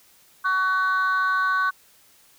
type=tone pair together; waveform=sine; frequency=1126.7 / 1503 Hz; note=C#6 / F#6; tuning=+28 / +27 cents; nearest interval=perfect fourth; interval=499 cents; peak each=-20 dBFS; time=0.44-1.71 s; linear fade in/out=20 ms; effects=tanh soft clip ceiling -16 dBFS + white hiss -56 dBFS RMS until 2.38 s